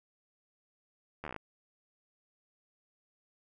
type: slowing click train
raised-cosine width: 0.5 ms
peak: -25 dBFS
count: 9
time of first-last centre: 1.24-1.363 s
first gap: 12 ms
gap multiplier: 1.07
effects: none